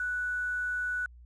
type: tone with quantisation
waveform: sine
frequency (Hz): 1480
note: F#6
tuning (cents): 0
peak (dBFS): -29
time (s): 0-1.06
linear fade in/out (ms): 2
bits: 9
effects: added 60 Hz sine -49 dBFS peak until 1.25 s + resampled to 22050 Hz